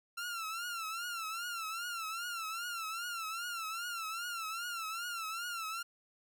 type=tone with vibrato; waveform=sawtooth; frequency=1361 Hz; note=F6; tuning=45 cents flat; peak=-34 dBFS; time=0.17-5.83 s; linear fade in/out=10 ms; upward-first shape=triangle; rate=2.5 Hz; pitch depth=120 cents each way; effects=none